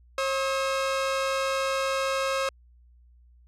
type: tone pair together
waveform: sawtooth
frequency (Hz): 539 / 1282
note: C#5 / E6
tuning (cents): -49 / -49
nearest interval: octave + minor third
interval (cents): 1500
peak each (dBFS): -22 / -27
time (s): 0.18-2.49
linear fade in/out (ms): 2
effects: added 60 Hz sine -53 dBFS peak until 3.47 s + low-pass 8000 Hz 12 dB/octave